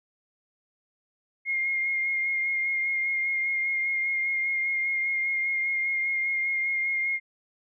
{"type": "tone with vibrato", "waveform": "sine", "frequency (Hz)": 2134, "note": "C7", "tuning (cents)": 34, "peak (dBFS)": -24, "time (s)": [1.45, 7.2], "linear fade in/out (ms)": 50, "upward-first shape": "sine", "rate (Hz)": 5, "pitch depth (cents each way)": 19, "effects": []}